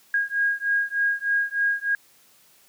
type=beating tone pair; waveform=sine; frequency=1632 / 1635.3 Hz; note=G#6 / G#6; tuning=-31 / -27 cents; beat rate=3.3 Hz; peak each=-24 dBFS; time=0.14-1.95 s; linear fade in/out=2 ms; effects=white hiss -57 dBFS RMS until 2.68 s + high-pass 80 Hz 12 dB/octave